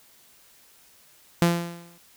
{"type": "tone with exponential decay", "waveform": "sawtooth", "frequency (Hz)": 171.3, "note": "F3", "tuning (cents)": -33, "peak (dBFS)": -11, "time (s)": [1.42, 1.98], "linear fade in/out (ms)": 0, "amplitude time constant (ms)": 120, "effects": ["white hiss -56 dBFS RMS until 2.16 s"]}